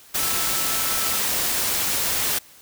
sine tone in noise, 1318.5 Hz, E6, in tune, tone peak -34 dBFS, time 0.19-1.19 s, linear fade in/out 10 ms, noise white, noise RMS -23 dBFS, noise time 0.14-2.39 s, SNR -14 dB, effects white hiss -49 dBFS RMS until 2.61 s

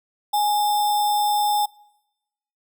sine tone with sample-and-hold, 830.6 Hz, G#5, in tune, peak -17 dBFS, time 0.33-1.66 s, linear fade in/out 10 ms, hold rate 4410 Hz, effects noise-tail reverb RT60 1.0 s tail -26 dB re dry

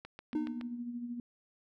click train, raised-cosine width 0.3 ms, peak -29 dBFS, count 5, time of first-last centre 0.05-0.612 s, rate 7.12 Hz
sine tone with tremolo, 240 Hz, B3, 49 cents flat, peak -35 dBFS, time 0.33-1.2 s, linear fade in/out 2 ms, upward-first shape sine, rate 13 Hz, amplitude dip 50%
triangle tone with exponential decay, 305.4 Hz, D#4, 32 cents flat, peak -26 dBFS, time 0.35-0.81 s, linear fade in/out 2 ms, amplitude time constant 100 ms
effects none

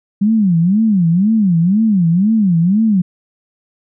sine tone with vibrato, 192.2 Hz, G3, 34 cents flat, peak -9 dBFS, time 0.21-3.02 s, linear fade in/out 10 ms, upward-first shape sine, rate 2 Hz, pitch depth 270 cents each way, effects none

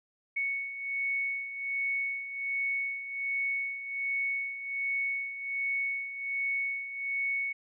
sine beating tone pair, 2217 / 2218.3 Hz, C#7 / C#7, 0 / +1 cents, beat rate 1.3 Hz, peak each -37 / -31 dBFS, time 0.36-7.53 s, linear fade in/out 10 ms, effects none

